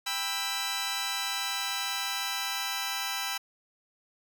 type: chord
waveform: 10% pulse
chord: E minor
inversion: first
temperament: just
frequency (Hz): 791.1 / 988.9 / 1318.5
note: G5 / B5 / E6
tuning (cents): +16 / +2 / 0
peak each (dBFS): -27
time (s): 0.06-3.38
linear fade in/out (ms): 10
effects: none